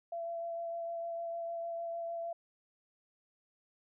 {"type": "tone with vibrato", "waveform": "sine", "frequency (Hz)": 675, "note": "E5", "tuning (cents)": 41, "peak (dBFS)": -36, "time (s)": [0.12, 2.33], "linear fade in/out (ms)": 5, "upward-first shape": "sine", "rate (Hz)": 6.6, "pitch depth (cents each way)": 13, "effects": []}